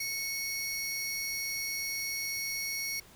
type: tone pair together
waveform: 30% pulse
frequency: 2202 / 5662 Hz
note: C#7 / F8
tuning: -12 / +23 cents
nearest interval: octave + major third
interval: 1635 cents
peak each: -32 / -33 dBFS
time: 0-3 s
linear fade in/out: 5 ms
effects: pink hiss -56 dBFS RMS until 3.15 s